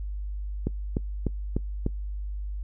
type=click train; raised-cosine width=3 ms; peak=-13 dBFS; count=5; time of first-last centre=0.67-1.864 s; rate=3.35 Hz; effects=noise-tail reverb RT60 0.1 s tail -21 dB re dry + added 50 Hz sine -30 dBFS peak until 2.63 s